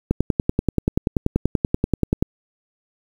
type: click train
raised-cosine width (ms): 3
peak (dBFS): -4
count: 23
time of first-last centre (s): 0.11-2.225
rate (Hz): 10.4
effects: 7-bit